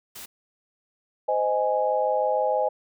white noise, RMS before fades -40 dBFS, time 0.15-0.26 s, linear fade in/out 10 ms
sine chord, Ab major, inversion first, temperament equal with one note detuned, 516 / 622.3 / 830.6 Hz, C5 / Eb5 / Ab5, -24 / 0 / 0 cents, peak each -25 dBFS, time 1.28-2.69 s, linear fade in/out 10 ms
effects none

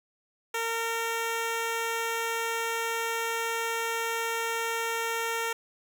10% pulse tone, 458.2 Hz, A#4, 30 cents flat, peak -20 dBFS, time 0.54-5.53 s, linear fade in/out 5 ms, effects none

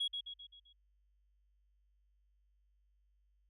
sine tone with echo, 3322 Hz, G#7, in tune, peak -31 dBFS, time 0-0.08 s, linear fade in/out 10 ms, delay 130 ms, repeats 5, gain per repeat -6 dB, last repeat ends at 0.73 s, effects tanh soft clip ceiling -30 dBFS + added 50 Hz sine -70 dBFS peak until 3.49 s

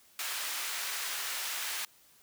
pink high-pass noise, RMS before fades -36 dBFS, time 0.19-1.85 s, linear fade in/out 2 ms, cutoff 1400 Hz, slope 12 dB/octave, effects white hiss -62 dBFS RMS until 2.22 s

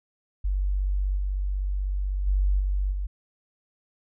sine tone with level steps, 48.06 Hz, G1, 34 cents flat, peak -22 / -24 / -19 / -22 / -26 dBFS, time 0.44-3.07 s, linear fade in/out 10 ms, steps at 1.16 / 2.26 / 2.59 / 2.91 s, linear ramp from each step 20 ms, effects none

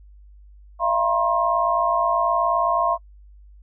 sine tone cluster, 624 / 683 / 959 / 1067 Hz, D#5 / F5 / A#5 / C6, +5 / -39 / +49 / +34 cents, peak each -29 / -22 / -24 / -21 dBFS, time 0.79-2.98 s, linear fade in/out 50 ms, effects noise-tail reverb RT60 0.1 s tail -26 dB re dry + added 50 Hz sine -44 dBFS peak until 3.62 s

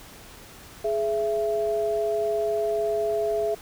sine tone pair together, 420.1 / 666.9 Hz, G#4 / E5, +20 / +20 cents, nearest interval minor sixth, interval 800 cents, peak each -25 dBFS, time 0.84-3.55 s, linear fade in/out 10 ms, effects pink hiss -46 dBFS RMS until 3.61 s

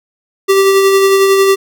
square tone with tremolo, 389.8 Hz, G4, 10 cents flat, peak -6 dBFS, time 0.48-1.56 s, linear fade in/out 20 ms, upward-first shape sine, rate 11 Hz, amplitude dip 30%, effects none

